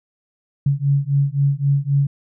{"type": "beating tone pair", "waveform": "sine", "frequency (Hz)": [138.59, 142.39], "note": ["C#3", "C#3"], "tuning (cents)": [0, 47], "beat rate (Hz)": 3.8, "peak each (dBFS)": -18, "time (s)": [0.66, 2.07], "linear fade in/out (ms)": 5, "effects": []}